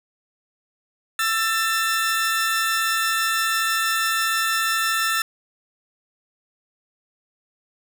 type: tone pair together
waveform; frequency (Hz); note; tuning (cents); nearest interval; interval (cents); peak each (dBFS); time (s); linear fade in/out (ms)
sawtooth; 1334 / 1780.7; E6 / A6; +20 / +20; perfect fourth; 500; -19; 1.19-5.22; 2
effects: none